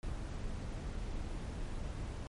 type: noise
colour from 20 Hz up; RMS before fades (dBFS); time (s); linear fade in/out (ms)
brown; -40; 0.03-2.27; 0
effects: MP3 48 kbps